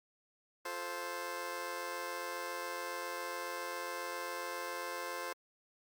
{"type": "chord", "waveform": "15% pulse", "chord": "F major", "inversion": "none", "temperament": "just", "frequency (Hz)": [349.2, 436.5, 523.8], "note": ["F4", "A4", "C5"], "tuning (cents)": [0, -14, 2], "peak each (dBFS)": [-40, -40, -35], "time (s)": [0.65, 5.33], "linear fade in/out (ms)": 5, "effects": ["Opus 48 kbps"]}